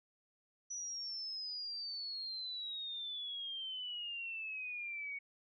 sine exponential sweep, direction down, 5920 to 2224 Hz, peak -40 dBFS, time 0.7-5.19 s, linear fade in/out 10 ms, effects none

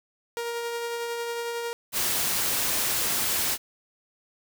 sawtooth tone with tremolo, 469.7 Hz, A#4, 13 cents sharp, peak -24 dBFS, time 0.37-1.73 s, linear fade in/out 0 ms, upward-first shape triangle, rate 11 Hz, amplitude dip 30%
white noise, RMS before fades -26 dBFS, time 1.92-3.58 s, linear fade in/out 50 ms
effects none

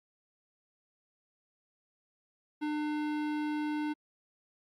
sine tone with hard clipping, 300 Hz, D4, 37 cents sharp, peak -33 dBFS, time 2.61-3.94 s, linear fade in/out 20 ms, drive 17 dB, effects Opus 48 kbps

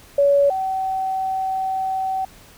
sine tone pair in turn, 565 / 762.5 Hz, C#5 / G5, +33 / -48 cents, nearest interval perfect fourth, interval 519 cents, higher second, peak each -12 / -20 dBFS, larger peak first, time 0.18-0.5 / 0.5-2.25 s, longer second, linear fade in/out 5 ms, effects pink hiss -47 dBFS RMS until 2.57 s

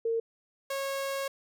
sine / sawtooth tone pair in turn, 456.7 / 547.5 Hz, A#4 / C#5, -36 / -22 cents, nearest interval minor third, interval 314 cents, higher second, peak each -26 / -27 dBFS, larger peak first, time 0.05-0.2 / 0.7-1.28 s, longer second, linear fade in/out 5 ms, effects none

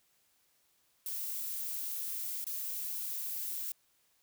violet noise with dropouts, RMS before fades -38 dBFS, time 1.06-3.72 s, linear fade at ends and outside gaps 2 ms, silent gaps 2.443-2.467 s, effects white hiss -72 dBFS RMS until 4.22 s

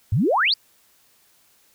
sine exponential sweep, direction up, 88 to 4978 Hz, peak -16 dBFS, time 0.12-0.54 s, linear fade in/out 5 ms, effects white hiss -59 dBFS RMS until 1.74 s

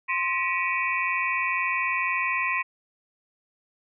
sine tone cluster, 1048 / 1928 / 2278 / 2462 / 2644 Hz, C6 / B6 / C#7 / D#7 / E7, +2 / -42 / +47 / -19 / +5 cents, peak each -28 / -29 / -30 / -30 / -35 dBFS, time 0.08-2.63 s, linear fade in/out 20 ms, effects none

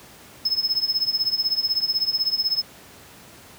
triangle tone with tremolo, 5190 Hz, E8, 28 cents flat, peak -15 dBFS, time 0.45-2.62 s, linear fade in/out 5 ms, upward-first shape triangle, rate 16 Hz, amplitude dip 95%, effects pink hiss -46 dBFS RMS until 3.58 s + high-pass 80 Hz 12 dB/octave

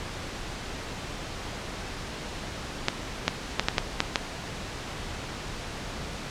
clicks, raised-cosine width 0.2 ms, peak -3 dBFS, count 7, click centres 2.884 / 3.28 / 3.596 / 3.685 / 3.782 / 4.004 / 4.158 s, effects pink hiss -36 dBFS RMS until 6.3 s + low-pass 6000 Hz 12 dB/octave

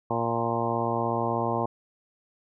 harmonic tone with a mistuned harmonic, 116.54 Hz, A#2, in tune, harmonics 1 / 2 / 3 / 4 / 5 / 6 / 7 / 8 / 9, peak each -33 / -33 / -33 / -33 / -33 / -33 / -33 / -33 / -33 dBFS, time 0.1-1.66 s, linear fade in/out 5 ms, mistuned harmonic 8, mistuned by -22 cents, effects none

